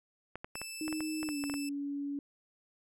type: clicks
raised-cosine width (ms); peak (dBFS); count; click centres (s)
0.5; -25; 12; 0.356 / 0.445 / 0.555 / 0.616 / 0.88 / 0.927 / 1.006 / 1.23 / 1.289 / 1.439 / 1.498 / 1.54
type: tone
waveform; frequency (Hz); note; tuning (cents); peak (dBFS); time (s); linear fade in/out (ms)
15% pulse; 2637; E7; 0; -34; 0.55-1.69; 2
type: tone with pitch glide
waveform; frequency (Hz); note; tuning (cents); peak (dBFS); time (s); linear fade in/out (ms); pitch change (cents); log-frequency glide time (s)
sine; 311.1 to 283.6; D#4 to C#4; 0 to +40; -34; 0.81-2.19; 2; -160; 1.25-1.38
effects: none